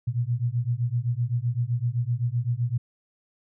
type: beating tone pair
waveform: sine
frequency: 116.54 / 124.34 Hz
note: A#2 / B2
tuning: 0 / +12 cents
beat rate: 7.8 Hz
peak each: -26 dBFS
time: 0.07-2.78 s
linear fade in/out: 10 ms
effects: none